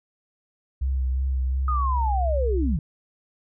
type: tone with vibrato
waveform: sine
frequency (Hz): 65.41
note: C2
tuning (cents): 0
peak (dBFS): -21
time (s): 0.81-2.77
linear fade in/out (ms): 10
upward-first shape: sine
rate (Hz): 2.8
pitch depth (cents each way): 31
type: linear sweep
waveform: sine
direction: down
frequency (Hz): 1262 to 135.4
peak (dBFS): -24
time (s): 1.68-2.79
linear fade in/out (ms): 2
effects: none